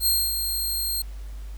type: tone with ADSR envelope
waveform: 10% pulse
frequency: 4213 Hz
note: C8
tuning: 11 cents sharp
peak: -11 dBFS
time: 0-1.02 s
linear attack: 64 ms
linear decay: 250 ms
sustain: -7 dB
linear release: 3 ms
effects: added 50 Hz sine -33 dBFS peak until 1.57 s + pink hiss -53 dBFS RMS until 1.57 s